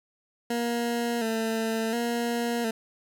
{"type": "tone with vibrato", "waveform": "20% pulse", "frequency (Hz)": 230, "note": "A#3", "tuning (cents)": -23, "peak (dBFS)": -21, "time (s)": [0.5, 2.71], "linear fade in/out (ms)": 5, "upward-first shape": "square", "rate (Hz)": 0.7, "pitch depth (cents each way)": 47, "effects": []}